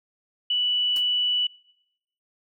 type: tone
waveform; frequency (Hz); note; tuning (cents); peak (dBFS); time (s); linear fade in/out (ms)
sine; 2960; F#7; 0; -20; 0.5-1.47; 5
type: noise with exponential decay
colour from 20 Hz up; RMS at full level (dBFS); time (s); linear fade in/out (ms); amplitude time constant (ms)
white; -34; 0.96-1.06; 1; 20
effects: noise-tail reverb RT60 0.9 s tail -25 dB re dry + MP3 96 kbps